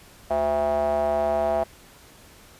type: tone with band-pass filter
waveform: square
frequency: 73.42 Hz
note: D2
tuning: in tune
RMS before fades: -23 dBFS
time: 0.3-1.64 s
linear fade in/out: 10 ms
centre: 700 Hz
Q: 7.9
effects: pink hiss -50 dBFS RMS until 2.59 s + resampled to 32000 Hz